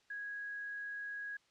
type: tone with quantisation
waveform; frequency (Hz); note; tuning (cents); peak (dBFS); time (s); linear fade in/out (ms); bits
sine; 1656; G#6; -5; -40; 0.1-1.37; 5; 11
effects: white hiss -71 dBFS RMS until 1.5 s + low-pass 5000 Hz 12 dB/octave